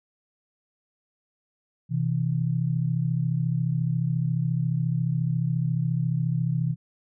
sine tone pair together, 127.5 / 161.77 Hz, C3 / E3, -44 / -32 cents, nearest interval major third, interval 412 cents, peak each -25 dBFS, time 1.89-6.76 s, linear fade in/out 50 ms, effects none

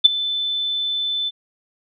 sine tone with ADSR envelope, 3520 Hz, A7, in tune, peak -3 dBFS, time 0.04-1.31 s, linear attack 16 ms, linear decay 14 ms, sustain -17 dB, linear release 33 ms, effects none

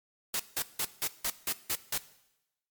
white noise bursts, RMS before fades -31 dBFS, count 8, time 0.34-1.978 s, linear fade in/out 2 ms, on 56 ms, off 170 ms, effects noise-tail reverb RT60 0.9 s tail -17 dB re dry + MP3 96 kbps

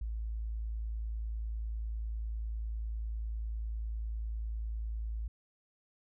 sine tone, 55 Hz, A1, in tune, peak -34 dBFS, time 0.01-5.28 s, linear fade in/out 5 ms, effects none

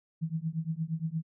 sine tone with tremolo, 161.6 Hz, E3, 34 cents flat, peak -26 dBFS, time 0.21-1.23 s, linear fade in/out 20 ms, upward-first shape triangle, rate 8.6 Hz, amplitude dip 100%, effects none

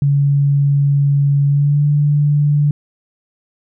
sine tone with pitch glide, 141.5 to 146.41 Hz, C#3 to D3, +36 to -5 cents, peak -10 dBFS, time 0.02-2.71 s, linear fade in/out 2 ms, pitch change +59 cents, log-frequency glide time 1.46-1.85 s, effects none

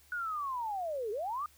sine linear two-way sweep, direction down then up, 1480 to 398.5 to 1247 Hz, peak -33 dBFS, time 0.12-1.46 s, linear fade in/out 2 ms, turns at 1.11 s, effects added 73 Hz sine -65 dBFS peak until 1.57 s + white hiss -63 dBFS RMS until 1.57 s

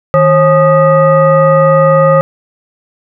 sine tone with frequency modulation, 540 Hz, C#5, 45 cents flat, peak -4 dBFS, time 0.14-2.21 s, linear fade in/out 0 ms, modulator 697 Hz, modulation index 0.99, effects none

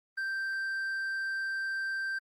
sine tone with hard clipping, 1568 Hz, G6, in tune, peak -32 dBFS, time 0.17-2.19 s, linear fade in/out 10 ms, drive 3 dB, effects Opus 24 kbps

